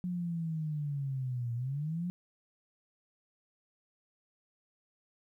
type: linear two-way sweep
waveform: sine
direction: down then up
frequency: 181.3 to 116.54 to 181.3 Hz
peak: -32 dBFS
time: 0.04-2.1 s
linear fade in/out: 0 ms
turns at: 1.54 s
effects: 12-bit